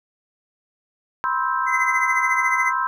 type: chord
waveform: sine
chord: C major seventh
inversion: third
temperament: just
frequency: 981.1 / 1046.5 / 1308.1 / 1569.8 Hz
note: B5 / C6 / E6 / G6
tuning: -12 / 0 / -14 / +2 cents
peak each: -26 / -23 / -25 / -27 dBFS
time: 1.24-2.87 s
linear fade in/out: 0 ms
type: tone with tremolo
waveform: triangle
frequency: 2044 Hz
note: C7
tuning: 41 cents flat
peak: -15 dBFS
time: 1.66-2.73 s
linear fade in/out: 50 ms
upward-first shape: triangle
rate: 14 Hz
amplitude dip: 80%
effects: none